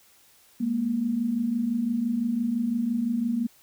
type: tone pair together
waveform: sine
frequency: 211.1 / 237 Hz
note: G#3 / A#3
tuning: +29 / +29 cents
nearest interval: major second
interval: 200 cents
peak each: -30 / -24 dBFS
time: 0.6-3.47 s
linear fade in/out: 10 ms
effects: white hiss -58 dBFS RMS until 3.62 s